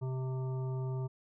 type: harmonic tone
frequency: 130.1 Hz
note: C3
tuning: 9 cents flat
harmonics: 1 / 3 / 5 / 7 / 9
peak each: -33 / -43 / -51 / -51 / -56 dBFS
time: 0.01-1.08 s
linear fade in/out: 20 ms
effects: none